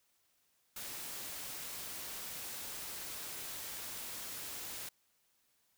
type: noise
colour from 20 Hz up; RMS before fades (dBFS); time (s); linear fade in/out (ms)
white; -44; 0.76-4.89; 5
effects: white hiss -75 dBFS RMS until 5.77 s